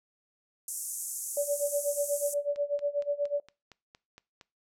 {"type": "band-pass noise", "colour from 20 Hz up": "white", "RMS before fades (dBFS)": -37, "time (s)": [0.68, 2.34], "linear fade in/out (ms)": 2, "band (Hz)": [6400, 12000], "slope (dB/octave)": 48}
{"type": "tone with tremolo", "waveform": "sine", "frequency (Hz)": 577, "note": "D5", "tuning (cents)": -31, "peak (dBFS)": -24, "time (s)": [1.37, 3.4], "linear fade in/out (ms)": 2, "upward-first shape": "sine", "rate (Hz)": 8.2, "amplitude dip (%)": 90}
{"type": "click train", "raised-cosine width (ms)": 0.2, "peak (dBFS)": -32, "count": 9, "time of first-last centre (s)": [2.56, 4.412], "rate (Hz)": 4.32}
{"effects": ["noise-tail reverb RT60 0.3 s tail -22 dB re dry"]}